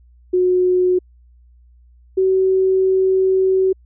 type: tone pair in turn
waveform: sine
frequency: 364.2 / 378.4 Hz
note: F#4 / F#4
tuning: -27 / +39 cents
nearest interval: minor second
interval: 66 cents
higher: second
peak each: -12 dBFS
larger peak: neither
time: 0.33-0.99 / 2.17-3.73 s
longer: second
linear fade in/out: 10 ms
effects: added 60 Hz sine -46 dBFS peak until 3.85 s